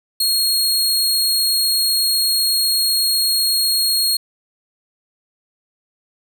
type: tone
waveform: sawtooth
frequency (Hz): 4282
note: C8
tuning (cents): +39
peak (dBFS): -12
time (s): 0.2-4.17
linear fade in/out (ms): 5
effects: none